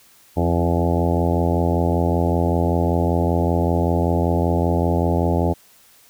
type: harmonic tone with a mistuned harmonic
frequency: 85.2 Hz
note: F2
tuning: 42 cents flat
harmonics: 1 / 2 / 3 / 4 / 5 / 6 / 7 / 8 / 9 / 10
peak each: -20 / -23 / -25 / -26 / -27 / -28 / -28 / -29 / -30 / -30 dBFS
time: 0.36-5.54 s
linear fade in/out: 20 ms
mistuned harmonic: 3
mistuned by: +36 cents
effects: white hiss -52 dBFS RMS until 6.09 s